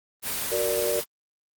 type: noise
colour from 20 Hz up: white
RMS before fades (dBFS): -29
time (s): 0.22-1.05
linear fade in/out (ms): 50
type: chord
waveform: sine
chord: Gb augmented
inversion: none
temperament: equal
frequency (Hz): 370 / 466.2 / 587.3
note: Gb4 / Bb4 / D5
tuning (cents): 0 / 0 / 0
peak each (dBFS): -30 / -27 / -27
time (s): 0.51-1.01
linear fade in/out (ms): 20
effects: Opus 24 kbps